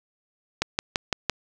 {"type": "click train", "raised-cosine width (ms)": 0.2, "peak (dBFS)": -5, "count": 5, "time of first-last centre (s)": [0.62, 1.297], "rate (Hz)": 5.91, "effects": []}